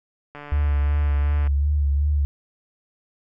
click train, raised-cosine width 0.5 ms, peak -23 dBFS, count 165, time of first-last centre 0.35-1.473 s, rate 146 Hz
sine tone with vibrato, 72.2 Hz, D2, 29 cents flat, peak -17 dBFS, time 0.52-2.25 s, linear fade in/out 0 ms, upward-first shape sine, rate 2.7 Hz, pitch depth 46 cents each way
effects none

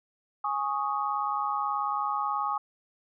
sine chord, Ab suspended fourth, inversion none, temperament just, 830.6 / 1107.5 / 1245.9 Hz, Ab5 / Db6 / Eb6, 0 / -2 / +2 cents, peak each -31 dBFS, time 0.44-2.58 s, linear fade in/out 5 ms, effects none

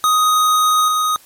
square tone with level steps, 1250 Hz, D#6, 8 cents sharp, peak -12 / -15 dBFS, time 0.04-1.16 s, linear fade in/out 0 ms, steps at 0.88 s, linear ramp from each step 2 ms, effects white hiss -47 dBFS RMS until 1.25 s + MP3 64 kbps

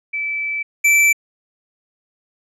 sine / square tone pair in turn, 2314 / 2327 Hz, D7 / D7, -26 / -17 cents, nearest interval unison, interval 9 cents, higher second, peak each -20 / -11 dBFS, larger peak second, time 0.13-0.63 / 0.84-1.13 s, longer first, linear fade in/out 10 ms, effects low-pass 11000 Hz 12 dB/octave

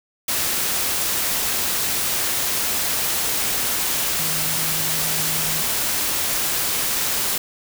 sine tone in noise, 158.6 Hz, D#3, 33 cents sharp, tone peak -33 dBFS, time 4.19-5.62 s, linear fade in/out 5 ms, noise white, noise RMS -22 dBFS, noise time 0.28-7.38 s, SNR -14 dB, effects none

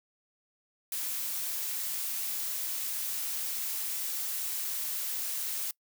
blue noise, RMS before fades -34 dBFS, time 0.92-5.71 s, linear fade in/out 2 ms, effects noise-tail reverb RT60 0.1 s tail -23 dB re dry

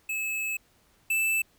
square tone pair in turn, 2596 / 2641 Hz, E7 / E7, -27 / +3 cents, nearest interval unison, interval 30 cents, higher second, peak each -29 / -24 dBFS, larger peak second, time 0.09-0.57 / 1.1-1.42 s, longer first, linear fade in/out 5 ms, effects pink hiss -64 dBFS RMS until 1.58 s

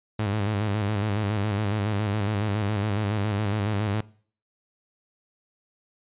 sawtooth tone with vibrato, 103.83 Hz, G#2, in tune, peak -20 dBFS, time 0.19-4.01 s, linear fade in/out 5 ms, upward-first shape square, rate 7.2 Hz, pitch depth 66 cents each way, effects noise-tail reverb RT60 0.5 s tail -22 dB re dry + resampled to 8000 Hz

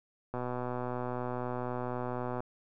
click train, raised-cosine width 1 ms, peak -22 dBFS, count 257, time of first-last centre 0.34-2.405 s, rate 124 Hz, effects none

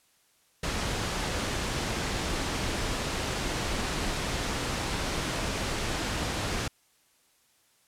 pink low-pass noise, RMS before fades -31 dBFS, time 0.63-6.68 s, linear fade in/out 5 ms, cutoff 7500 Hz, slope 12 dB/octave, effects white hiss -66 dBFS RMS until 7.87 s + low-pass 12000 Hz 12 dB/octave

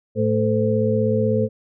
harmonic tone with a mistuned harmonic, 110 Hz, A2, in tune, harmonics 1 / 2 / 4 / 5, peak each -22 / -22 / -22 / -22 dBFS, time 0.15-1.49 s, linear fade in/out 50 ms, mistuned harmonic 5, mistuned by -110 cents, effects none

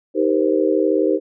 sine chord, C minor seventh, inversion first, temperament just, 314 / 392.4 / 470.9 / 523.3 Hz, Eb4 / G4 / Bb4 / C5, +16 / +2 / +18 / 0 cents, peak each -19 / -19 / -21 / -21 dBFS, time 0.14-1.2 s, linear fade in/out 50 ms, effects none

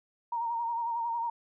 sine tone with vibrato, 932.3 Hz, A#5, in tune, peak -29 dBFS, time 0.32-1.3 s, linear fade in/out 5 ms, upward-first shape sine, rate 11 Hz, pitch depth 39 cents each way, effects none

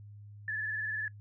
sine tone with vibrato, 1734 Hz, A6, 26 cents flat, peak -32 dBFS, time 0.48-1.08 s, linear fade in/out 2 ms, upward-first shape sine, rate 20 Hz, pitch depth 51 cents each way, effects noise-tail reverb RT60 0.1 s tail -23 dB re dry + added 103 Hz sine -47 dBFS peak until 1.2 s

